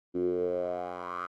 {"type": "tone with band-pass filter sweep", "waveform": "10% pulse", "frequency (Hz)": 89.1, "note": "F2", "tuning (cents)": 35, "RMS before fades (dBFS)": -32, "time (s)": [0.14, 1.27], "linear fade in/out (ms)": 20, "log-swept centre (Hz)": [310, 1300], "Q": 6.6, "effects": ["AAC 64 kbps"]}